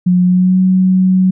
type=tone with pitch glide; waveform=sine; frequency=180 to 186.24 Hz; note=F#3 to F#3; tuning=-47 to +12 cents; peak=-7 dBFS; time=0.06-1.31 s; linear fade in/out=10 ms; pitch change=+59 cents; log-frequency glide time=0.24-0.59 s; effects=none